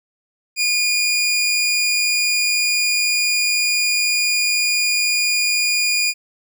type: tone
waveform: 20% pulse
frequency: 2434 Hz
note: D#7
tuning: 39 cents flat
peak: -11 dBFS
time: 0.56-6.14 s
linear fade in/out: 50 ms
effects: none